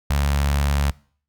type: tone with notch filter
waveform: sawtooth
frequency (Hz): 71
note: C#2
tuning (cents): +42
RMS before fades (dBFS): -20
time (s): 0.1-0.91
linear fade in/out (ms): 5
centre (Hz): 350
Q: 0.72
effects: noise-tail reverb RT60 0.5 s tail -23 dB re dry